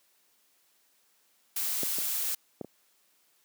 blue noise, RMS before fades -31 dBFS, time 1.56-2.35 s, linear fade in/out 5 ms
clicks, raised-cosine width 2 ms, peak -20 / -25 / -20 / -27 dBFS, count 4, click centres 1.833 / 1.985 / 2.612 / 2.646 s
effects white hiss -68 dBFS RMS until 3.44 s + high-pass 200 Hz 12 dB/octave

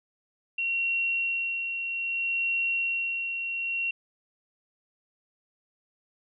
sine tone with tremolo, 2738 Hz, F7, 35 cents flat, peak -24 dBFS, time 0.58-3.91 s, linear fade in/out 5 ms, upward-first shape sine, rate 0.62 Hz, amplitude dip 45%, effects none

